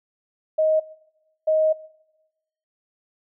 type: tone bursts at uneven times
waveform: sine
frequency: 627 Hz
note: D#5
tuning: 13 cents sharp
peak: -16 dBFS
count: 2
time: 0.58-0.8 / 1.47-1.73 s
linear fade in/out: 10 ms
effects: noise-tail reverb RT60 1.0 s tail -22 dB re dry